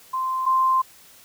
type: tone pair in turn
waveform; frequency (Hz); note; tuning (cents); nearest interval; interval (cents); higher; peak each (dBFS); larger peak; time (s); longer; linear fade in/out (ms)
sine; 1041 / 1045.2; C6 / C6; -9 / -2; unison; 7; second; -22 / -16; second; 0.13-0.46 / 0.46-0.82; second; 10
effects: white hiss -50 dBFS RMS until 1.24 s